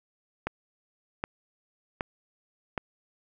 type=click train; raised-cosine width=0.5 ms; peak=-14 dBFS; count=4; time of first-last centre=0.47-2.778 s; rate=1.3 Hz; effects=none